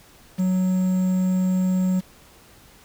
triangle tone with quantisation, 185 Hz, F#3, in tune, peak -16 dBFS, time 0.38-2.01 s, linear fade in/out 20 ms, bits 7, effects pink hiss -51 dBFS RMS until 2.84 s

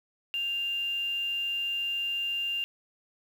sine tone with quantisation, 2794 Hz, F7, in tune, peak -28 dBFS, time 0.34-2.64 s, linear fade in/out 0 ms, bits 8, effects none

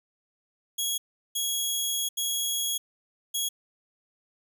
15% pulse tone bursts at uneven times, 3322 Hz, G#7, in tune, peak -19 dBFS, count 4, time 0.78-0.98 / 1.35-2.09 / 2.17-2.78 / 3.34-3.49 s, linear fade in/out 10 ms, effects none

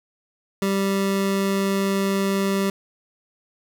25% pulse tone, 195.8 Hz, G3, 2 cents flat, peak -16 dBFS, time 0.62-2.7 s, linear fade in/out 2 ms, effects none

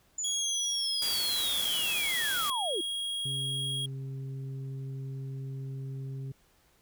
sine linear sweep, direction down, 7040 to 311.1 Hz, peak -31 dBFS, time 0.18-2.81 s, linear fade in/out 5 ms
square tone with pitch glide, 3322 to 3286 Hz, G#7 to G#7, 0 to -19 cents, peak -32 dBFS, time 0.24-3.86 s, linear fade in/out 5 ms, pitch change -19 cents, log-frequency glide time 2.27-2.85 s
white noise, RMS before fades -36 dBFS, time 1.02-2.5 s, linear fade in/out 0 ms
harmonic tone, 134.3 Hz, C3, 46 cents sharp, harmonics 1 / 2 / 3, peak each -35 / -51 / -51 dBFS, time 3.25-6.32 s, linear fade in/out 5 ms
effects pink hiss -66 dBFS RMS until 6.81 s

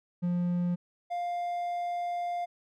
triangle tone pair in turn, 176.1 / 701.2 Hz, F3 / F5, +15 / +7 cents, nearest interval 2 octaves, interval 2392 cents, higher second, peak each -24 / -28 dBFS, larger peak first, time 0.22-0.76 / 1.1-2.46 s, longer second, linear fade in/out 20 ms, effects none

